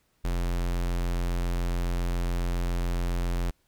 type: tone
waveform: square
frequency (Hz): 43.61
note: F1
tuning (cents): -2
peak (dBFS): -26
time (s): 0.24-3.51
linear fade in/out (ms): 10
effects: pink hiss -70 dBFS RMS until 3.67 s